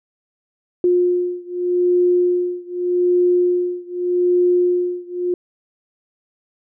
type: beating tone pair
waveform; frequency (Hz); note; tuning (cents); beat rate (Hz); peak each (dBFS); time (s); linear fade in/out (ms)
sine; 356.1 / 356.93; F4 / F4; +34 / +38; 0.83; -17 / -18; 0.84-5.34; 2
effects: none